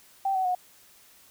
sine tone with pitch steps, 779 / 752.9 / 727.7 Hz, G5 / F#5 / F#5, -11 / +30 / -29 cents, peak -23 dBFS, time 0.25-0.55 s, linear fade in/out 5 ms, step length 100 ms, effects white hiss -56 dBFS RMS until 1.3 s

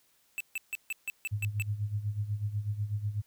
square tone bursts, 2637 Hz, E7, in tune, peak -32 dBFS, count 8, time 0.38-1.622 s, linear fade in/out 0 ms, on 24 ms, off 150 ms
sine tone with tremolo, 104.2 Hz, G#2, 6 cents sharp, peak -27 dBFS, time 1.31-3.22 s, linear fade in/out 20 ms, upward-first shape sine, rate 8.1 Hz, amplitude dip 75%
effects white hiss -68 dBFS RMS until 3.26 s

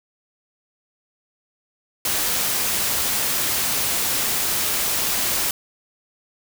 white noise, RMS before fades -22 dBFS, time 2.05-5.51 s, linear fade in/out 2 ms, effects none

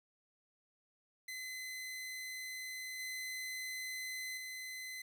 sawtooth tone with level steps, 2036 Hz, C7, 48 cents flat, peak -39 / -37 / -40 dBFS, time 1.28-5.02 s, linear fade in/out 5 ms, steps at 2.99 / 4.37 s, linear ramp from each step 5 ms, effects none

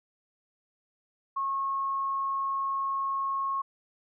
sine tone, 1090 Hz, C#6, 29 cents flat, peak -27 dBFS, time 1.36-3.62 s, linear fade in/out 10 ms, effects none

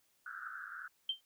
pink band-pass noise, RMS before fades -46 dBFS, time 0.26-0.88 s, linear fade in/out 5 ms, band 1300 to 1600 Hz, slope 96 dB/octave
sine tone with exponential decay, 3136 Hz, G7, in tune, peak -29 dBFS, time 1.09-1.21 s, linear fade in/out 5 ms, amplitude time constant 24 ms
effects white hiss -74 dBFS RMS until 1.25 s

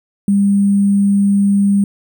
sine tone with sample-and-hold, 200 Hz, G3, 35 cents sharp, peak -9 dBFS, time 0.28-1.84 s, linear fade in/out 2 ms, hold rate 8820 Hz, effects none

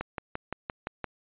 click train, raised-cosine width 0.5 ms, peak -17 dBFS, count 7, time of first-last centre 0.01-1.043 s, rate 5.81 Hz, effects resampled to 8000 Hz

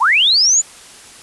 sine linear sweep, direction up, 784 to 7140 Hz, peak -9 dBFS, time 0-0.62 s, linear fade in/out 20 ms, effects white hiss -39 dBFS RMS until 1.22 s + resampled to 24000 Hz

